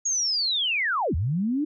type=linear two-way sweep; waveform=sine; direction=down then up; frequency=6720 to 69.6 to 311.5 Hz; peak=-22 dBFS; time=0.05-1.65 s; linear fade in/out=10 ms; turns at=1.15 s; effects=none